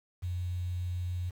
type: tone with quantisation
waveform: sine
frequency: 89.3 Hz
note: F2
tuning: 39 cents sharp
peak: -31 dBFS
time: 0.22-1.31 s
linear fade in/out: 20 ms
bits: 9
effects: none